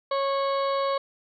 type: harmonic tone with a mistuned harmonic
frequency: 550 Hz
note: C#5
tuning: 14 cents flat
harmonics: 1 / 2 / 3 / 4 / 5 / 6 / 7 / 8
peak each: -25 / -27 / -43 / -41 / -47 / -45 / -40 / -42 dBFS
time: 0.11-0.98 s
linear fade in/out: 5 ms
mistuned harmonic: 5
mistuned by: +120 cents
effects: none